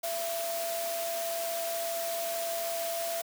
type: tone in noise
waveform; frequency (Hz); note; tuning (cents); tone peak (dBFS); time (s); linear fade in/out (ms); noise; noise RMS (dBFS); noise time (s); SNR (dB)
sine; 673; E5; +36; -32; 0.03-3.22; 10; white; -37; 0.03-3.22; +2
effects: high-pass 300 Hz 12 dB/octave